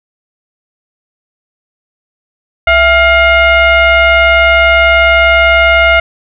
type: tone with frequency modulation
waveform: sine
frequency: 1396.9 Hz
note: F6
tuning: in tune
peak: -4 dBFS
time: 2.67-6 s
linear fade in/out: 5 ms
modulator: 731 Hz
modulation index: 1.5
effects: none